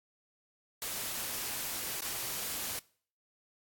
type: noise with dropouts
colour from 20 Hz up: white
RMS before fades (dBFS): -37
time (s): 0.82-2.79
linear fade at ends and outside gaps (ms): 0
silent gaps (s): 2.007-2.021
effects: noise-tail reverb RT60 0.5 s tail -23 dB re dry + AAC 64 kbps